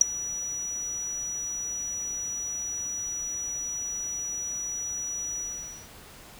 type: tone with ADSR envelope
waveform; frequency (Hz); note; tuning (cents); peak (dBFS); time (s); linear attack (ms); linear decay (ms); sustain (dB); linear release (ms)
sine; 5850; F#8; -21; -7; 0.01-5.89; 4; 9; -23; 500
effects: tanh soft clip ceiling -7 dBFS + pink hiss -48 dBFS RMS until 6.39 s